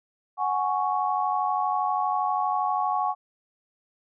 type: chord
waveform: sine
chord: F# suspended second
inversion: none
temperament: just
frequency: 740 / 832.5 / 1110 Hz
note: F#5 / G#5 / C#6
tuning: 0 / +4 / +2 cents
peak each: -27 dBFS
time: 0.37-3.15 s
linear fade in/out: 50 ms
effects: none